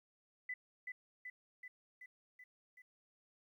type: tone with echo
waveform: sine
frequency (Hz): 2000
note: B6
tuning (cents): +21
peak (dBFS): -39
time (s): 0.49-0.54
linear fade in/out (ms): 5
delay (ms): 380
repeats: 6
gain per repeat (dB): -3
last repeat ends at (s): 2.82
effects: 13-bit